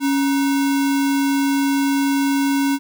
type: tone with sample-and-hold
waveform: sine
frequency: 277.2 Hz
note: C#4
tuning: in tune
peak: -15 dBFS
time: 0-2.79 s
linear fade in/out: 50 ms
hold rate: 1225 Hz
effects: none